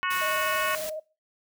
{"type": "harmonic tone", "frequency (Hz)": 367, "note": "F#4", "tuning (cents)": -14, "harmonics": [3, 4, 5, 6, 7, 8], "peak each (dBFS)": [-29, -31, -33, -35, -36, -37], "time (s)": [0.03, 0.75], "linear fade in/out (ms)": 0}
{"type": "noise", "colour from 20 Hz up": "white", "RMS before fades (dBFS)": -36, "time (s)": [0.1, 0.9], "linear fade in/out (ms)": 10}
{"type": "tone with vibrato", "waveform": "sine", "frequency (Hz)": 622.3, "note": "D#5", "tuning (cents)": 0, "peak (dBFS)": -31, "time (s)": [0.21, 1], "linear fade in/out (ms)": 10, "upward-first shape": "square", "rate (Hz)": 20, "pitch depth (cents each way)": 25}
{"effects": ["noise-tail reverb RT60 0.3 s tail -19 dB re dry"]}